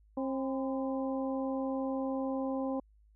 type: harmonic tone with a mistuned harmonic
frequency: 266.9 Hz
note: C4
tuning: 35 cents sharp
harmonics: 1 / 2 / 3 / 4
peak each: -33 / -36 / -42 / -45 dBFS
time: 0.17-2.8 s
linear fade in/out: 5 ms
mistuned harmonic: 4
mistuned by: -76 cents
effects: added 52 Hz sine -60 dBFS peak until 3.15 s